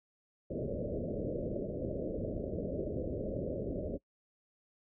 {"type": "low-pass noise", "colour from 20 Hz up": "white", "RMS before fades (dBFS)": -37, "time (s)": [0.5, 3.98], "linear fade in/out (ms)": 10, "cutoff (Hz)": 610, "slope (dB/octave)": 96, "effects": ["noise-tail reverb RT60 0.1 s tail -23 dB re dry"]}